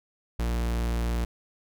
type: tone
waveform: 45% pulse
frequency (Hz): 58.27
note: A#1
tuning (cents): 0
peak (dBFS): -25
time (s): 0.39-1.25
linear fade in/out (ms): 5
effects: none